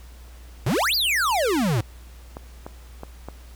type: exponential two-way sweep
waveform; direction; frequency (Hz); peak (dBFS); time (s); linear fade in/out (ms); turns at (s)
square; up then down; 100 to 4978 to 100; -20; 0.66-1.81; 5; 0.95
type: clicks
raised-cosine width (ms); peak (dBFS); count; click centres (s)
1; -20; 4; 2.369 / 2.665 / 3.034 / 3.286
effects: added 60 Hz sine -41 dBFS peak until 3.55 s + pink hiss -52 dBFS RMS until 3.55 s